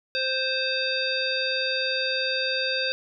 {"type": "harmonic tone", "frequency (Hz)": 523.3, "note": "C5", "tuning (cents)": 0, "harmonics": [1, 3, 5, 7, 9], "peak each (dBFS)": [-30, -30, -30, -30, -30], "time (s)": [0.15, 2.92], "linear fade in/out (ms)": 0, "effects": []}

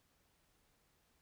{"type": "silence", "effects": ["pink hiss -75 dBFS RMS until 1.21 s"]}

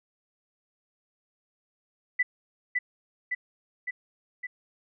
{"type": "tone with echo", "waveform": "sine", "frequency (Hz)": 1987, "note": "B6", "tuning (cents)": 10, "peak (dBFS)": -20, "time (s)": [2.19, 2.23], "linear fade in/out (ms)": 10, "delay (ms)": 560, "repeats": 4, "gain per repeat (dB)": -3, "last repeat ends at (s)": 4.47, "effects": []}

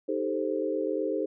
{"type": "chord", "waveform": "sine", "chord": "A half-diminished seventh", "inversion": "second", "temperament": "equal", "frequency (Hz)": [311.1, 392, 440, 523.3], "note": ["Eb4", "G4", "A4", "C5"], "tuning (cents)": [0, 0, 0, 0], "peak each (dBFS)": -32, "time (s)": [0.08, 1.26], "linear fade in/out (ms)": 10, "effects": []}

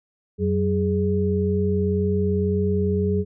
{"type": "tone cluster", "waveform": "sine", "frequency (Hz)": [90.2, 188.3, 415.7], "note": ["F#2", "F#3", "G#4"], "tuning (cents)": [-44, 31, 2], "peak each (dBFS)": -23, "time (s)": [0.38, 3.25], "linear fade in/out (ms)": 50, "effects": []}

